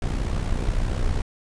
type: noise with amplitude modulation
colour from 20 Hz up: brown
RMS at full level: -21 dBFS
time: 0.02-1.22 s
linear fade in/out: 2 ms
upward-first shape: sine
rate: 61.7 Hz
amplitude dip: 65%
effects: resampled to 22050 Hz